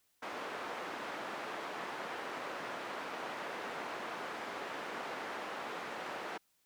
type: band-pass noise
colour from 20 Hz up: white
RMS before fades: -42 dBFS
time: 0.22-6.38 s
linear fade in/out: 10 ms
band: 300 to 1400 Hz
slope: 12 dB/octave
effects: white hiss -75 dBFS RMS until 6.65 s